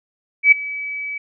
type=tone with ADSR envelope; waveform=sine; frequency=2288 Hz; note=D7; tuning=46 cents flat; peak=-4 dBFS; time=0.43-1.18 s; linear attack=89 ms; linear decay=8 ms; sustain=-20 dB; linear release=5 ms; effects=none